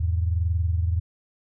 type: tone pair together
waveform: sine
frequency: 82.41 / 103.83 Hz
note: E2 / G#2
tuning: 0 / 0 cents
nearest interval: major third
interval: 400 cents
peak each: -21 / -28 dBFS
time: 0-1 s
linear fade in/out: 10 ms
effects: none